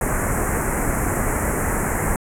pink band-stop noise, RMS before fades -21 dBFS, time 0.01-2.16 s, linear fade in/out 2 ms, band 2100 to 7300 Hz, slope 48 dB/octave, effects low-pass 11000 Hz 12 dB/octave

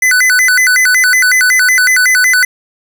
square tone with vibrato, 1737 Hz, A6, 23 cents flat, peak -7 dBFS, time 0.02-2.45 s, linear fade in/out 5 ms, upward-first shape square, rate 5.4 Hz, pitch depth 260 cents each way, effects none

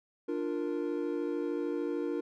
triangle chord, Bb major, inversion first, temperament equal with one note detuned, 295.9 / 349.2 / 466.2 Hz, D4 / F4 / Bb4, +13 / 0 / 0 cents, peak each -33 / -33 / -34 dBFS, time 0.28-2.21 s, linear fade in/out 10 ms, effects none

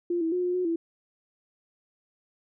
sine tone with pitch steps, 347.7 / 326.1 / 360 / 357.4 / 363.8 / 332.7 Hz, F4 / E4 / F#4 / F4 / F#4 / E4, -8 / -19 / -47 / +40 / -29 / +16 cents, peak -24 dBFS, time 0.1-0.76 s, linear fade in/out 5 ms, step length 110 ms, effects none

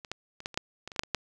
clicks, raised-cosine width 0.2 ms, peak -25 / -17 / -27 / -15 / -27 / -10 / -22 / -26 / -23 / -6 / -21 / -10 dBFS, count 12, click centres 0.048 / 0.116 / 0.404 / 0.459 / 0.543 / 0.575 / 0.876 / 0.918 / 0.962 / 0.994 / 1.035 / 1.147 s, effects none

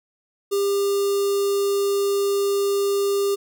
square tone with notch filter, 400 Hz, G4, 35 cents sharp, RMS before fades -21 dBFS, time 0.51-3.36 s, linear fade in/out 20 ms, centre 1900 Hz, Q 0.67, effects none

